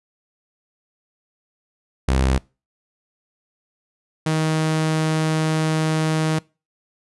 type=tone pair in turn; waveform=sawtooth; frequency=65.7 / 157.58 Hz; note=C2 / D#3; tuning=+8 / +22 cents; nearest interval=octave + minor third; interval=1514 cents; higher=second; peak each=-12 / -14 dBFS; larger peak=first; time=2.08-2.38 / 4.26-6.39 s; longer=second; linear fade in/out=5 ms; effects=noise-tail reverb RT60 0.3 s tail -24 dB re dry + resampled to 24000 Hz